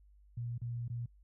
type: tone with dropouts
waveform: sine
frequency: 119 Hz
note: A#2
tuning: 36 cents sharp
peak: -36 dBFS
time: 0.37-1.06 s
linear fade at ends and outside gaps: 5 ms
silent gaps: 0.58-0.616 / 0.881-0.899 s
effects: noise-tail reverb RT60 0.1 s tail -26 dB re dry + added 50 Hz sine -59 dBFS peak until 1.23 s